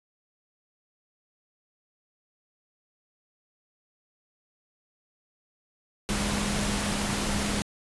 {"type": "tone in noise", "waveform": "sine", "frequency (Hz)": 204, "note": "G#3", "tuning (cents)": -31, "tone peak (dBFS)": -31, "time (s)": [6.09, 7.62], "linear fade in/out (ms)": 0, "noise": "pink", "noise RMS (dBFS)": -29, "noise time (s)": [6.09, 7.62], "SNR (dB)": -5, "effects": ["resampled to 24000 Hz"]}